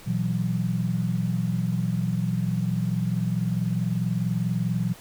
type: chord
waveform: sine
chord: B suspended fourth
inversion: none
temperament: equal with one note detuned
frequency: 120.37 / 164.81 / 185 Hz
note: B2 / E3 / F#3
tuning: -44 / 0 / 0 cents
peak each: -27 dBFS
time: 0.06-4.94 s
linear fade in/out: 20 ms
effects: pink hiss -47 dBFS RMS until 5 s